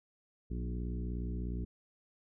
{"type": "harmonic tone with a mistuned harmonic", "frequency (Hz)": 59.8, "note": "A#1", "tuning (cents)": 45, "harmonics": [1, 2, 3, 4, 5, 6, 7], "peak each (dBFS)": [-36, -43, -43, -47, -48, -51, -53], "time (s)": [0.5, 1.65], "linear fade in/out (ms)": 10, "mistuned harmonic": 3, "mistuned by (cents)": 29, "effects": []}